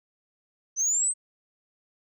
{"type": "linear sweep", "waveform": "sine", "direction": "up", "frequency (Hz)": [6020, 8372], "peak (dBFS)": -20, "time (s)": [0.76, 1.14], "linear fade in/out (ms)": 50, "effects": ["tanh soft clip ceiling -20 dBFS"]}